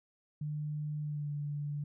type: tone with pitch glide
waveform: sine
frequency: 150 to 146.07 Hz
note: D3 to D3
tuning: +37 to -9 cents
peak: -34 dBFS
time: 0.41-1.84 s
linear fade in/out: 5 ms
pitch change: -46 cents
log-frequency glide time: 1.02-1.3 s
effects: none